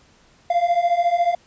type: beating tone pair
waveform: triangle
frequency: 684 / 698 Hz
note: F5 / F5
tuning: -36 / -1 cents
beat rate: 14 Hz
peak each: -19 / -16 dBFS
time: 0.5-1.35 s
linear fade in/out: 5 ms
effects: pink hiss -55 dBFS RMS until 1.46 s + resampled to 16000 Hz